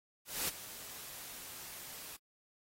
white noise with ADSR envelope, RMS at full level -34 dBFS, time 0.25-2.17 s, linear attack 230 ms, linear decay 22 ms, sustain -14 dB, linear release 17 ms, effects AAC 48 kbps

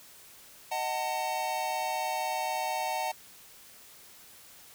square chord, D# diminished, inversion none, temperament just, 622.3 / 746.7 / 896 Hz, D#5 / F#5 / A5, 0 / +16 / +31 cents, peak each -38 / -34 / -34 dBFS, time 0.71-3.12 s, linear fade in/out 10 ms, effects white hiss -53 dBFS RMS until 4.74 s

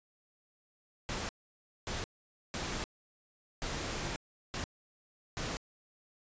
pink noise bursts at uneven times, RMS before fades -37 dBFS, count 6, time 1.09-1.29 / 1.87-2.04 / 2.54-2.84 / 3.62-4.16 / 4.54-4.64 / 5.37-5.57 s, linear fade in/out 0 ms, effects resampled to 16000 Hz

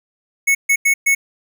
square tone bursts at uneven times, 2205 Hz, C#7, 10 cents flat, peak -12 dBFS, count 4, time 0.47-0.55 / 0.69-0.76 / 0.85-0.94 / 1.06-1.15 s, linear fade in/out 10 ms, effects none

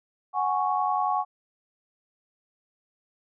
sine chord, F# suspended second, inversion none, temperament equal, 740 / 830.6 / 1108.7 Hz, F#5 / G#5 / C#6, 0 / 0 / 0 cents, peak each -27 dBFS, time 0.33-1.25 s, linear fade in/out 50 ms, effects none

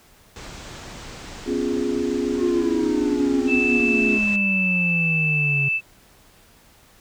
pink low-pass noise, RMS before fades -38 dBFS, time 0.36-4.36 s, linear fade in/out 2 ms, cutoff 8000 Hz, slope 48 dB/octave
sine chord, C# dominant seventh, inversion third, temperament equal with one note detuned, 250.4 / 277.2 / 349.2 / 415.3 Hz, B3 / C#4 / E#4 / G#4, +24 / 0 / 0 / 0 cents, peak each -26 dBFS, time 1.45-4.2 s, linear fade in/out 50 ms
triangle exponential sweep, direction down, 363.6 to 137.2 Hz, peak -20 dBFS, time 2.38-5.69 s, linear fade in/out 10 ms
sine tone, 2637 Hz, E7, in tune, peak -19 dBFS, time 3.47-5.81 s, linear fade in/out 50 ms
effects pink hiss -53 dBFS RMS until 7 s

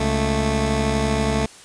15% pulse tone pair together, 69.3 / 220.2 Hz, C#2 / A3, 0 / +2 cents, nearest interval octave + minor sixth, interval 2002 cents, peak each -15 dBFS, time 0-1.46 s, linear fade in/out 5 ms, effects white hiss -44 dBFS RMS until 1.64 s + resampled to 22050 Hz

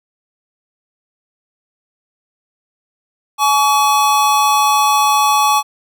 square tone pair together, 848 / 1133.7 Hz, G#5 / C#6, +36 / +39 cents, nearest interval perfect fourth, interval 503 cents, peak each -14 dBFS, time 3.38-5.63 s, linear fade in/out 50 ms, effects none

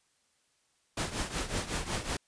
pink noise with tremolo, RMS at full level -31 dBFS, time 0.97-2.17 s, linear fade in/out 5 ms, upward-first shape triangle, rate 5.4 Hz, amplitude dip 80%, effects white hiss -72 dBFS RMS until 2.27 s + resampled to 22050 Hz

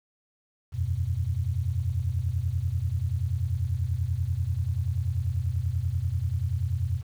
sine chord, E suspended second, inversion none, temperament just, 82.41 / 92.71 / 123.61 Hz, E2 / F#2 / B2, 0 / +4 / +2 cents, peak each -30 / -28 / -30 dBFS, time 0.72-7.03 s, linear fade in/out 50 ms, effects 9-bit

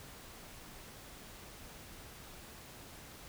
silence, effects pink hiss -52 dBFS RMS until 3.28 s

